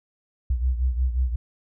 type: beating tone pair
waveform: sine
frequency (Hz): 62 / 67.6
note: B1 / C#2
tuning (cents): +7 / -43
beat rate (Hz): 5.6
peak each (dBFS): -21 / -27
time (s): 0.5-1.36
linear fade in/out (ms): 5
effects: none